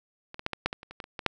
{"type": "clicks", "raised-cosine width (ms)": 0.3, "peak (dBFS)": [-25, -21, -12, -15, -9, -17, -28, -27, -20, -27, -19, -7], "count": 12, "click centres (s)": [0.344, 0.394, 0.464, 0.533, 0.66, 0.729, 0.831, 0.91, 1.002, 1.041, 1.192, 1.263], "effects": []}